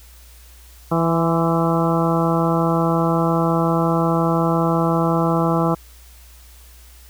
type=harmonic tone with a mistuned harmonic; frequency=165.6 Hz; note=E3; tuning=8 cents sharp; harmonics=1 / 2 / 3 / 4 / 5 / 6 / 7 / 8; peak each=-19 / -22 / -24 / -25 / -26 / -27 / -27 / -28 dBFS; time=0.91-5.75 s; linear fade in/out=10 ms; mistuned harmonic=6; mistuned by=+52 cents; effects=added 60 Hz sine -43 dBFS peak until 7.09 s + white hiss -49 dBFS RMS until 7.09 s